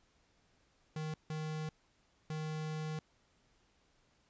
square tone bursts at uneven times, 155.56 Hz, D#3, in tune, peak -38 dBFS, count 3, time 0.96-1.14 / 1.3-1.69 / 2.3-2.99 s, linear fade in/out 2 ms, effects pink hiss -72 dBFS RMS until 4.29 s + resampled to 16000 Hz

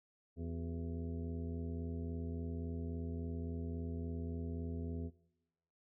harmonic tone with a mistuned harmonic, 83.6 Hz, E2, 25 cents sharp, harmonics 1 / 2 / 3 / 4 / 5 / 6 / 8, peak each -41 / -47 / -45 / -55 / -50 / -59 / -60 dBFS, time 0.36-5.11 s, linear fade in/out 50 ms, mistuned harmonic 4, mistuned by +130 cents, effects noise-tail reverb RT60 0.9 s tail -21 dB re dry

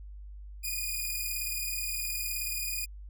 5% pulse beating tone pair, 2446 / 2465 Hz, D#7 / D#7, -30 / -17 cents, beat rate 19 Hz, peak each -25 dBFS, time 0.63-2.86 s, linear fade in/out 20 ms, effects added 50 Hz sine -42 dBFS peak until 3.09 s

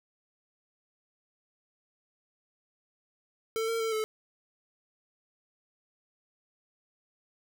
square tone with pitch steps, 447 / 456.6 / 448 / 434.6 Hz, A4 / A#4 / A4 / A4, +27 / -36 / +31 / -21 cents, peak -29 dBFS, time 3.56-4.04 s, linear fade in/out 0 ms, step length 120 ms, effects none

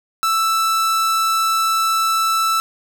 45% pulse tone, 1322 Hz, E6, 5 cents sharp, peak -15 dBFS, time 0.23-2.6 s, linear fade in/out 0 ms, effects none

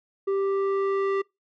square tone with low-pass filter sweep, 392 Hz, G4, in tune, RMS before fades -25 dBFS, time 0.27-1.22 s, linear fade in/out 10 ms, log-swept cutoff 820 to 1900 Hz, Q 1.1, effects noise-tail reverb RT60 0.2 s tail -25 dB re dry

